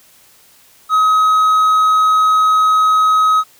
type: tone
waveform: triangle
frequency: 1270 Hz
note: D#6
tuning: 35 cents sharp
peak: -7 dBFS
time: 0.89-3.44 s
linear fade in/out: 50 ms
effects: white hiss -48 dBFS RMS until 3.59 s